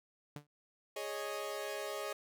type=tone with exponential decay; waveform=sawtooth; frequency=146.83 Hz; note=D3; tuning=in tune; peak=-36 dBFS; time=0.36-0.47 s; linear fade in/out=2 ms; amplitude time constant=23 ms
type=chord; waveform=sawtooth; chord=Ab suspended fourth; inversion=none; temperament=equal; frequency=415.3 / 554.4 / 622.3 Hz; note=Ab4 / Db5 / Eb5; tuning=0 / 0 / 0 cents; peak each=-39 dBFS; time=0.96-2.13 s; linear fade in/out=5 ms
effects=none